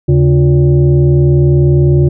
sine tone with frequency modulation, 138.59 Hz, C#3, in tune, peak -5 dBFS, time 0.08-2.09 s, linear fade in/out 10 ms, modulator 217 Hz, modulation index 0.89, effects none

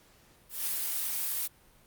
blue noise with ADSR envelope, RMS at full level -30 dBFS, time 0.49-1.48 s, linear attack 180 ms, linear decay 5 ms, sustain -2 dB, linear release 23 ms, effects pink hiss -61 dBFS RMS until 1.86 s + Opus 48 kbps

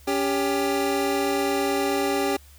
25% pulse tone pair together, 280.5 / 396.1 Hz, C#4 / G4, +21 / +18 cents, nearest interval tritone, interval 597 cents, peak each -22 / -20 dBFS, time 0.07-2.37 s, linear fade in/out 10 ms, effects added 71 Hz sine -48 dBFS peak until 2.58 s + white hiss -54 dBFS RMS until 2.58 s

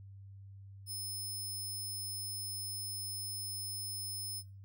5% pulse tone, 5200 Hz, E8, 24 cents flat, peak -34 dBFS, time 0.86-4.43 s, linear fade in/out 50 ms, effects noise-tail reverb RT60 0.3 s tail -18 dB re dry + added 98 Hz sine -49 dBFS peak until 4.64 s

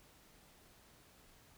silence, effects pink hiss -64 dBFS RMS until 1.57 s

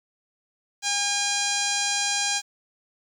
harmonic tone, 810 Hz, G#5, 43 cents flat, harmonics 1 / 2 / 3 / 4 / 5 / 6 / 7 / 8 / 9 / 10, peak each -32 / -32 / -32 / -32 / -32 / -32 / -32 / -32 / -32 / -32 dBFS, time 0.82-2.42 s, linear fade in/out 50 ms, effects 8-bit

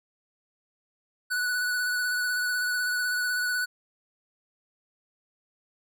square tone with vibrato, 1480 Hz, F#6, in tune, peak -26 dBFS, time 1.3-3.66 s, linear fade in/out 20 ms, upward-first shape sine, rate 16 Hz, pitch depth 21 cents each way, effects none

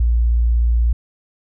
sine tone, 58.27 Hz, A#1, in tune, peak -12 dBFS, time 0-0.93 s, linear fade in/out 5 ms, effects none

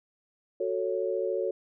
sine chord, F# minor, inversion none, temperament just, 370 / 444 / 555 Hz, F#4 / A4 / C#5, 0 / +16 / +2 cents, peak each -31 dBFS, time 0.6-1.51 s, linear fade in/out 5 ms, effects none

